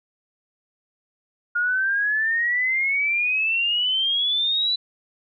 sine exponential sweep, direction up, 1419 to 3996 Hz, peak -19 dBFS, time 1.55-4.76 s, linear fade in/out 10 ms, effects none

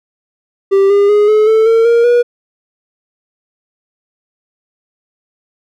triangle tone with pitch steps, 392 / 403.7 / 415.8 / 428.2 / 441 / 454.2 / 467.8 / 481.8 Hz, G4 / G#4 / G#4 / A4 / A4 / A#4 / A#4 / B4, 0 / -49 / +2 / -47 / +4 / -45 / +6 / -43 cents, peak -4 dBFS, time 0.71-2.23 s, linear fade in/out 20 ms, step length 190 ms, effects none

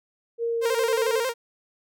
sine tone with pitch glide, 465.2 to 447 Hz, A#4 to A4, -4 to +27 cents, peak -23 dBFS, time 0.38-1.23 s, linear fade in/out 50 ms, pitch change -69 cents, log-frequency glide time 0.49-1.05 s
sawtooth tone with vibrato, 493.9 Hz, B4, in tune, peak -20 dBFS, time 0.61-1.34 s, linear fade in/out 50 ms, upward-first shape square, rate 11 Hz, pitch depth 100 cents each way
effects none

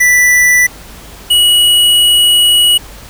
square tone pair in turn, 1975.5 / 2917 Hz, B6 / F#7, 0 / -25 cents, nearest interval perfect fifth, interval 675 cents, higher second, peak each -6 dBFS, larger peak neither, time 0-0.67 / 1.3-2.78 s, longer second, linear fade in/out 10 ms, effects added 50 Hz sine -35 dBFS peak until 3.09 s + pink hiss -34 dBFS RMS until 3.09 s

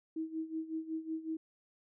sine tone with tremolo, 320.1 Hz, D#4, 49 cents sharp, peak -33 dBFS, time 0.16-1.37 s, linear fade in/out 5 ms, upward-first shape sine, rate 5.4 Hz, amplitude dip 80%, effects none

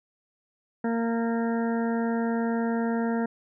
harmonic tone, 230.5 Hz, A#3, 19 cents flat, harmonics 1 / 2 / 3 / 4 / 6 / 7 / 8, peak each -25 / -31 / -35 / -37 / -41 / -42 / -43 dBFS, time 0.84-3.26 s, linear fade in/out 5 ms, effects none

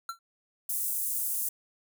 square tone with exponential decay, 1357 Hz, E6, 50 cents sharp, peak -30 dBFS, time 0.09-0.19 s, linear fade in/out 2 ms, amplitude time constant 21 ms
pink high-pass noise, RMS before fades -31 dBFS, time 0.69-1.49 s, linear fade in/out 5 ms, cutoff 9200 Hz, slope 24 dB/octave
effects none

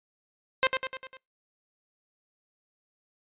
10% pulse tone with echo, 523.3 Hz, C5, in tune, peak -12 dBFS, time 0.63-0.67 s, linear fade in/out 0 ms, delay 100 ms, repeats 5, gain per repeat -5 dB, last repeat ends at 1.17 s, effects noise-tail reverb RT60 0.2 s tail -24 dB re dry + resampled to 8000 Hz

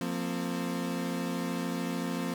35% pulse chord, F suspended fourth, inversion none, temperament equal with one note detuned, 174.61 / 228.3 / 261.6 Hz, F3 / Bb3 / C4, 0 / -36 / 0 cents, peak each -33 / -35 / -33 dBFS, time 0.01-2.34 s, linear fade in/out 2 ms, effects none

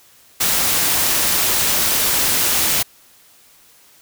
white noise, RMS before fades -17 dBFS, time 0.4-2.83 s, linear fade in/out 10 ms, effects white hiss -50 dBFS RMS until 4.01 s

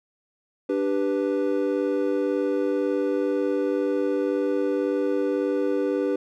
triangle chord, G major, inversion second, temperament equal, 293.7 / 392 / 493.9 Hz, D4 / G4 / B4, 0 / 0 / 0 cents, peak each -24 dBFS, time 0.69-6.16 s, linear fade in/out 5 ms, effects none

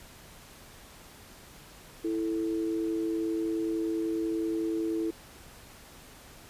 sine tone pair together, 329.6 / 440 Hz, E4 / A4, 0 / 0 cents, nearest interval perfect fourth, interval 500 cents, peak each -28 / -35 dBFS, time 2.04-5.11 s, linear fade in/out 10 ms, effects pink hiss -51 dBFS RMS until 6.49 s + resampled to 32000 Hz

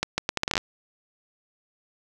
accelerating click train, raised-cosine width 0.2 ms, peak -6 dBFS, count 11, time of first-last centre 0.03-0.579 s, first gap 150 ms, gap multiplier 0.74, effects none

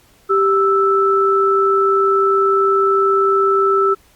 sine tone pair together, 392 / 1318.5 Hz, G4 / E6, 0 / 0 cents, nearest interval octave + major sixth, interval 2100 cents, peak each -14 dBFS, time 0.29-3.95 s, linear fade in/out 20 ms, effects pink hiss -52 dBFS RMS until 4.15 s + Opus 48 kbps

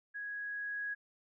sine tone with level ramp, 1661.2 Hz, G#6, in tune, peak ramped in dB -39 to -35 dBFS, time 0.14-0.95 s, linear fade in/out 20 ms, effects none

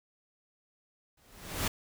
pink noise with exponential growth, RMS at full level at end -28 dBFS, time 1.17-1.68 s, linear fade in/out 5 ms, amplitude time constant 110 ms, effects none

